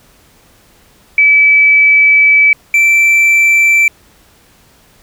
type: tone pair in turn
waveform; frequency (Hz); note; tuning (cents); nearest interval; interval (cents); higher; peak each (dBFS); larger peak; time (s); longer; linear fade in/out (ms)
sine / triangle; 2300 / 2335; D7 / D7; -37 / -11; unison; 26; second; -4; neither; 1.18-2.53 / 2.74-3.88; first; 2
effects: pink hiss -47 dBFS RMS until 5.02 s